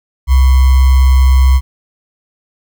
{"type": "tone with sample-and-hold", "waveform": "sine", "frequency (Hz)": 65.41, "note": "C2", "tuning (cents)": 0, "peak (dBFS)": -4, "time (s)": [0.27, 1.61], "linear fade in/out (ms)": 50, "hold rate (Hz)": 1050, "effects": []}